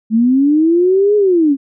sine linear two-way sweep, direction up then down, 214.9 to 422.4 to 264.9 Hz, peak -8 dBFS, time 0.1-1.57 s, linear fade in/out 50 ms, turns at 1.16 s, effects none

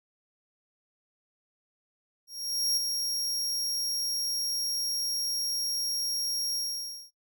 sawtooth tone with ADSR envelope, 5588 Hz, F8, in tune, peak -21 dBFS, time 2.27-7.11 s, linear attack 500 ms, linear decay 9 ms, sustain -5 dB, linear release 550 ms, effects noise-tail reverb RT60 0.1 s tail -19 dB re dry

